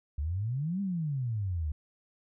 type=exponential two-way sweep; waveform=sine; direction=up then down; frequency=68.5 to 203.3 to 72 Hz; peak=-29 dBFS; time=0.18-1.72 s; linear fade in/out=5 ms; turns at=0.81 s; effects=none